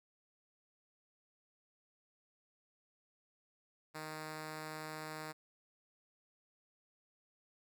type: tone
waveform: 5% pulse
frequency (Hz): 155.56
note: D#3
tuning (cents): 0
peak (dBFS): -32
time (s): 3.94-5.33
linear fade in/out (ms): 20
effects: none